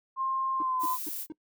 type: tone with pitch glide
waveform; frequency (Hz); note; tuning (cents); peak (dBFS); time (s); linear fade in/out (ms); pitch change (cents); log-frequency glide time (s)
sine; 1060 to 1019.2; C6 to C6; +22 to -46; -27; 0.16-0.98; 50; -68; 0.55-0.8
type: tone bursts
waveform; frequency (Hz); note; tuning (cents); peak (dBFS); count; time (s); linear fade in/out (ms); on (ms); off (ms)
triangle; 311.1; D#4; 0; -34; 4; 0.6-1.322; 2; 23; 210
type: noise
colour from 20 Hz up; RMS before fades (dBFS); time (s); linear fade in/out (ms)
violet; -36; 0.79-1.27; 50
effects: noise-tail reverb RT60 0.1 s tail -22 dB re dry